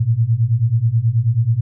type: beating tone pair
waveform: sine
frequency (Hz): 110 / 119.3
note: A2 / A#2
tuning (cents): 0 / +41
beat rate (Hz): 9.3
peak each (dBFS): -17 / -15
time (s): 0-1.61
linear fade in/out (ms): 10
effects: none